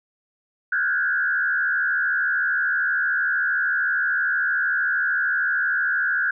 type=tone with frequency modulation; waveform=sine; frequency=1551 Hz; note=G6; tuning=19 cents flat; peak=-19 dBFS; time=0.72-6.31 s; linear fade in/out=5 ms; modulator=73.1 Hz; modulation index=1.6; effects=none